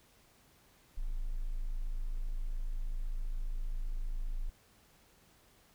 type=tone; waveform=triangle; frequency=27.5 Hz; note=A0; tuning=in tune; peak=-29 dBFS; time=0.97-4.5 s; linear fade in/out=10 ms; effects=tanh soft clip ceiling -29 dBFS + pink hiss -65 dBFS RMS until 5.74 s